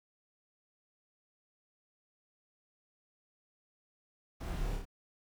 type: noise with echo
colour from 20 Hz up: brown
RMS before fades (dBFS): -39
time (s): 4.4-4.77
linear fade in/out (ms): 10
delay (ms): 28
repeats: 3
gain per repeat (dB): -2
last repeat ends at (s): 4.854
effects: none